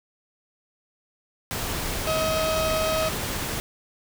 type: noise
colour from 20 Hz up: pink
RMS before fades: -29 dBFS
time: 1.51-3.6 s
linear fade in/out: 0 ms
type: harmonic tone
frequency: 635 Hz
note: D#5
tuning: 35 cents sharp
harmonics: 1 / 2 / 4 / 5 / 6 / 7 / 8 / 9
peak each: -24 / -30 / -36 / -38 / -40 / -41 / -42 / -43 dBFS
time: 2.07-3.09 s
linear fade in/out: 5 ms
effects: none